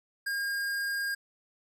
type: tone with hard clipping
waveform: sine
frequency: 1617 Hz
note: G#6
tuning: 47 cents flat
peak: -31 dBFS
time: 0.26-1.15 s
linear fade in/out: 10 ms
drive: 16 dB
effects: none